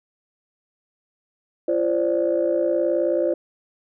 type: tone cluster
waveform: sine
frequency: 343.2 / 527 / 586 Hz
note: F4 / C5 / D5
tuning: -30 / +12 / -4 cents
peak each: -22 dBFS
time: 1.68-3.34 s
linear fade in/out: 5 ms
effects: tanh soft clip ceiling -10 dBFS